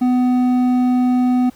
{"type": "tone with hard clipping", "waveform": "triangle", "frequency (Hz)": 250, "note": "B3", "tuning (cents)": 21, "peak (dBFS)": -14, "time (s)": [0.01, 1.5], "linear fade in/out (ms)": 10, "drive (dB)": 10, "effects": ["pink hiss -49 dBFS RMS until 1.55 s"]}